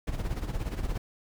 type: noise with tremolo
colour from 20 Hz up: brown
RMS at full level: -29 dBFS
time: 0.07-0.98 s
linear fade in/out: 5 ms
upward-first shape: sine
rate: 17 Hz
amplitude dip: 70%
effects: none